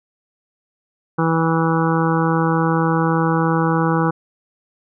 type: harmonic tone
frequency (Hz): 163.4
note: E3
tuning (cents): -15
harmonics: 1 / 2 / 3 / 5 / 6 / 7 / 8 / 9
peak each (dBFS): -18 / -21 / -23 / -25 / -26 / -26 / -27 / -28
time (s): 1.18-4.11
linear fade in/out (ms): 10
effects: none